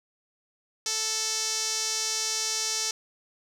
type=tone with band-pass filter; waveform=sawtooth; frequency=440 Hz; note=A4; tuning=in tune; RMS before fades=-29 dBFS; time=0.86-2.91 s; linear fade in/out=2 ms; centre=5800 Hz; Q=3.3; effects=none

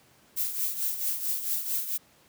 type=noise with tremolo; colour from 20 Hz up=violet; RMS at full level=-27 dBFS; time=0.36-1.98 s; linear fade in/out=20 ms; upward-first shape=triangle; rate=4.5 Hz; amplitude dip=70%; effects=pink hiss -60 dBFS RMS until 2.28 s + high-pass 100 Hz 12 dB/octave

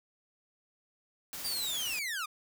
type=noise with tremolo; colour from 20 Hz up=white; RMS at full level=-40 dBFS; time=1.33-1.99 s; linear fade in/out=0 ms; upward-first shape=triangle; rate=17 Hz; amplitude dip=25%
type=linear sweep; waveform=sawtooth; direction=down; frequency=4800 to 1174.7 Hz; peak=-30 dBFS; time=1.44-2.26 s; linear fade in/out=10 ms
effects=none

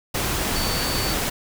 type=tone in noise; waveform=sine; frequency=4500 Hz; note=C#8; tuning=25 cents sharp; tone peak=-29 dBFS; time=0.55-1.14 s; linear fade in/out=10 ms; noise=pink; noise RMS=-24 dBFS; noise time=0.14-1.3 s; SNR=-8 dB; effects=none

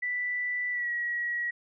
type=tone with pitch glide; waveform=sine; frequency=1975.5 to 1913.7 Hz; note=B6 to A#6; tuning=0 to +45 cents; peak=-28 dBFS; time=0.02-1.51 s; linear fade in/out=10 ms; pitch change=-55 cents; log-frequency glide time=0.71-0.9 s; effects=none

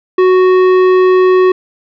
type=tone with tanh clipping; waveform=sine; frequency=370 Hz; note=F#4; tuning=in tune; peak=-7 dBFS; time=0.18-1.52 s; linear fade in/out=5 ms; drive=13 dB; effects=none

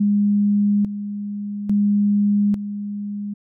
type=tone with tremolo; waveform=sine; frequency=204.7 Hz; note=G#3; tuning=25 cents flat; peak=-14 dBFS; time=0-3.34 s; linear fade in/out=10 ms; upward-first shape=square; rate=0.59 Hz; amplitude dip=70%; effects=none

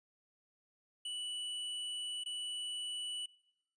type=tone with dropouts; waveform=square; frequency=2960 Hz; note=F#7; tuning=in tune; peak=-39 dBFS; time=1.05-3.26 s; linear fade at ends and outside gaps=5 ms; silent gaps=2.238-2.259 s; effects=noise-tail reverb RT60 0.8 s tail -21 dB re dry + resampled to 22050 Hz

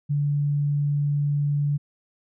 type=tone; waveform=sine; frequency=144.8 Hz; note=D3; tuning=24 cents flat; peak=-20 dBFS; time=0.09-1.78 s; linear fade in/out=20 ms; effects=none

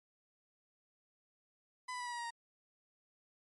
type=tone with pitch steps; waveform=30% pulse; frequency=1004 / 991.9 / 979.9 / 968.1 / 956.4 / 944.9 / 933.5 Hz; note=B5 / B5 / B5 / B5 / A#5 / A#5 / A#5; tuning=+28 / +7 / -14 / -35 / +44 / +23 / +2 cents; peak=-37 dBFS; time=1.88-2.307 s; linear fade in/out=10 ms; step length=61 ms; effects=MP3 48 kbps

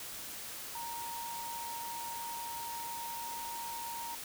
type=tone in noise; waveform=sine; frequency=932.3 Hz; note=A#5; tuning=in tune; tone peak=-40 dBFS; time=0.75-4.15 s; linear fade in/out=2 ms; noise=white; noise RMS=-44 dBFS; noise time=0-4.24 s; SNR=+1 dB; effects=none

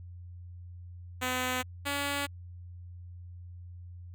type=tone pair in turn; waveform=5% pulse; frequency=253.6 / 283.8 Hz; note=B3 / C#4; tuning=+46 / +41 cents; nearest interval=major second; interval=195 cents; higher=second; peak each=-18 / -19 dBFS; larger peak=first; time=1.21-1.63 / 1.85-2.27 s; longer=neither; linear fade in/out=20 ms; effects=added 88 Hz sine -43 dBFS peak until 4.14 s

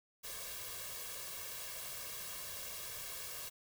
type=noise with comb filter; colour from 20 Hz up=white; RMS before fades=-45 dBFS; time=0.23-3.5 s; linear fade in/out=20 ms; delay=1.8 ms; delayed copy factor=+0.75; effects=none

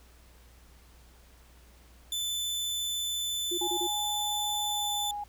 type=tone; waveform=sawtooth; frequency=3514 Hz; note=A7; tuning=3 cents flat; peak=-27 dBFS; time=2.12-5.11 s; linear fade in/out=2 ms
type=tone bursts; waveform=sine; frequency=352.6 Hz; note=F4; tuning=17 cents sharp; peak=-31 dBFS; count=4; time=3.51-3.873 s; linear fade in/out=10 ms; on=69 ms; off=29 ms
type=tone with pitch glide; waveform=sine; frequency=832 to 823.9 Hz; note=G#5 to G#5; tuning=+3 to -14 cents; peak=-33 dBFS; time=3.61-5.24 s; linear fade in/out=5 ms; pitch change=-17 cents; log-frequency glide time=4.67-4.91 s
effects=added 60 Hz sine -55 dBFS peak until 5.28 s + pink hiss -60 dBFS RMS until 5.28 s

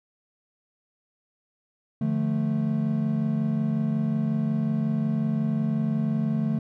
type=chord; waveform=triangle; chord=D minor; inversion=none; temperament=equal with one note detuned; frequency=149.05 / 174.61 / 220 Hz; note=D3 / F3 / A3; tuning=+26 / 0 / 0 cents; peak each=-25 / -29 / -23 dBFS; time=2.01-6.59 s; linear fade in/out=5 ms; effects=none

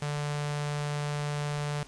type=tone with notch filter; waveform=sawtooth; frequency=146.83 Hz; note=D3; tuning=in tune; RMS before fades=-32 dBFS; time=0.02-1.83 s; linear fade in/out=2 ms; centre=300 Hz; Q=1.7; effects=pink hiss -52 dBFS RMS until 1.87 s + resampled to 22050 Hz

